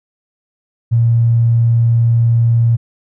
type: tone with tanh clipping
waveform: triangle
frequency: 116.54 Hz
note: A#2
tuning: in tune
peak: -8 dBFS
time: 0.91-2.77 s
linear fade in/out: 20 ms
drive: 3 dB
effects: none